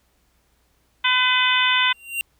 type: harmonic tone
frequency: 505 Hz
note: B4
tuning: 39 cents sharp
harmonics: 2 / 3 / 4 / 5 / 6 / 7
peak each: -23 / -23 / -23 / -23 / -23 / -23 dBFS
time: 1.04-1.93 s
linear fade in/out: 10 ms
type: tone with exponential growth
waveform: square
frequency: 2767 Hz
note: F7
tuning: 17 cents flat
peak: -20 dBFS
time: 1.9-2.21 s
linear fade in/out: 0 ms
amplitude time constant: 66 ms
effects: added 60 Hz sine -65 dBFS peak until 2.39 s + pink hiss -65 dBFS RMS until 2.39 s